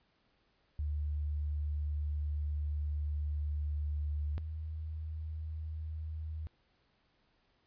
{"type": "tone pair in turn", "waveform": "sine", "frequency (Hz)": [74.3, 78.52], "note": ["D2", "D#2"], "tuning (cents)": [21, 16], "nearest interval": "minor second", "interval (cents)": 95, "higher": "second", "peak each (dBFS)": [-32, -37], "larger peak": "first", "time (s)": [[0.79, 4.38], [4.38, 6.47]], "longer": "first", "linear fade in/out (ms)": 0, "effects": ["pink hiss -73 dBFS RMS until 7.66 s", "resampled to 11025 Hz"]}